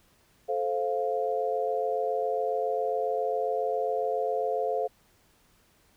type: chord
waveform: sine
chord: F major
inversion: first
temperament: just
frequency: 436.5 / 523.8 / 698.5 Hz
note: A4 / C5 / F5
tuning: -14 / +2 / 0 cents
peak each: -30 / -30 / -30 dBFS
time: 0.48-4.88 s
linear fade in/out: 20 ms
effects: pink hiss -64 dBFS RMS until 5.96 s